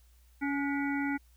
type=harmonic tone with a mistuned harmonic; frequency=281 Hz; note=C#4; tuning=24 cents sharp; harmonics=1 / 3 / 5 / 7 / 8; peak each=-30 / -39 / -39 / -39 / -42 dBFS; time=0.41-1.18 s; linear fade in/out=20 ms; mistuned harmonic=5; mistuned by=+50 cents; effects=added 60 Hz sine -58 dBFS peak until 1.36 s + white hiss -69 dBFS RMS until 1.36 s